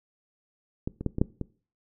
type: clicks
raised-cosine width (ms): 3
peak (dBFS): -16 / -21 / -13 / -16 / -8 / -18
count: 6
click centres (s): 0.875 / 1.01 / 1.063 / 1.184 / 1.215 / 1.413
effects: noise-tail reverb RT60 0.4 s tail -21 dB re dry